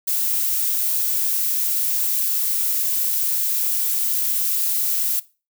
violet noise, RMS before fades -21 dBFS, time 0.07-5.2 s, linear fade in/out 10 ms, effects noise-tail reverb RT60 0.3 s tail -19 dB re dry

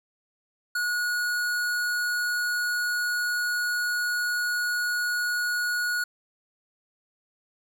sine tone with hard clipping, 1453 Hz, F#6, 32 cents flat, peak -26 dBFS, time 0.75-6.04 s, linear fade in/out 5 ms, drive 17 dB, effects none

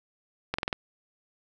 slowing click train, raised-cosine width 0.3 ms, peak -12 dBFS, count 5, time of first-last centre 0.54-0.728 s, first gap 45 ms, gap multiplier 1.03, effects none

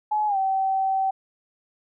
sine tone with pitch glide, 849 to 769.6 Hz, G#5 to G5, +38 to -32 cents, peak -20 dBFS, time 0.11-1.11 s, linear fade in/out 10 ms, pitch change -170 cents, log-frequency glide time 0.27-0.37 s, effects none

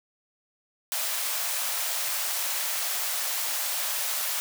white high-pass noise, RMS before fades -29 dBFS, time 0.92-4.4 s, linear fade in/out 0 ms, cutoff 540 Hz, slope 48 dB/octave, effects none

